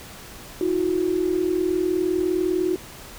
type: tone pair together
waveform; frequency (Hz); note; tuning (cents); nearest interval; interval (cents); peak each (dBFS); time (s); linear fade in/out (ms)
sine; 325.5 / 365.4; E4 / F#4; -22 / -22; major second; 200; -24 / -21; 0.61-2.76; 2
effects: pink hiss -41 dBFS RMS until 3.18 s